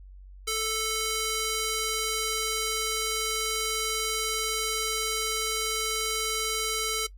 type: tone with band-pass filter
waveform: square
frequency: 439.8 Hz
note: A4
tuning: 1 cent flat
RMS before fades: -29 dBFS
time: 0.47-7.07 s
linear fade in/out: 10 ms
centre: 6700 Hz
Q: 0.54
effects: noise-tail reverb RT60 0.1 s tail -19 dB re dry + added 47 Hz sine -44 dBFS peak until 7.17 s